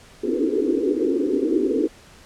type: band-pass noise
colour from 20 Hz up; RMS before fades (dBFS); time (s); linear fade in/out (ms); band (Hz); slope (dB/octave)
pink; -21; 0.23-1.88; 10; 260 to 470; 96
effects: pink hiss -48 dBFS RMS until 2.25 s + low-pass 9000 Hz 12 dB/octave